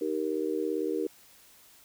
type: chord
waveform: sine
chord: Eb major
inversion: none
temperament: just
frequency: 311.1 / 388.9 / 466.7 Hz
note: Eb4 / G4 / Bb4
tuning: 0 / -14 / +2 cents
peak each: -32 dBFS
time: 0.01-1.07 s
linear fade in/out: 5 ms
effects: white hiss -57 dBFS RMS until 1.84 s